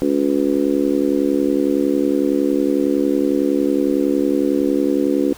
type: harmonic tone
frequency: 70.9 Hz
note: C#2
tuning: 40 cents sharp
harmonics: 3 / 4 / 5 / 6 / 7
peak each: -26 / -17 / -20 / -26 / -23 dBFS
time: 0.02-5.33 s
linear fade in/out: 0 ms
effects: pink hiss -41 dBFS RMS until 5.37 s